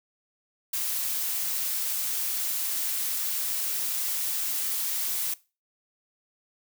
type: noise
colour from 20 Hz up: blue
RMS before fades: -29 dBFS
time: 0.73-5.34 s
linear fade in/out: 5 ms
effects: noise-tail reverb RT60 0.3 s tail -20 dB re dry